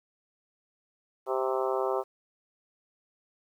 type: harmonic tone with a mistuned harmonic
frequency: 130.81 Hz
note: C3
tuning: in tune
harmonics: 3 / 4 / 5 / 6 / 7 / 8 / 9 / 10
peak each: -30 / -32 / -34 / -36 / -37 / -38 / -39 / -40 dBFS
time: 1.26-2.04 s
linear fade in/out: 50 ms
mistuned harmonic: 9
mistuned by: -16 cents
effects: 10-bit